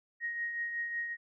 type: tone with tremolo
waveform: sine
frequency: 1876 Hz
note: A#6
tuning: 11 cents sharp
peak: -31 dBFS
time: 0.2-1.17 s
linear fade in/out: 50 ms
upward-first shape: triangle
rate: 5.4 Hz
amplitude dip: 50%
effects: none